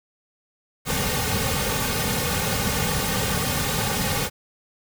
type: noise with comb filter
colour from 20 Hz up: pink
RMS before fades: -24 dBFS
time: 0.85-4.3 s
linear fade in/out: 50 ms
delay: 3 ms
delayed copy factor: -0.95
effects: none